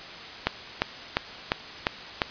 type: click train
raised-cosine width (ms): 0.3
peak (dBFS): -5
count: 6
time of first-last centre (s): 0.47-2.218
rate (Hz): 2.86
effects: white hiss -40 dBFS RMS until 2.3 s + resampled to 11025 Hz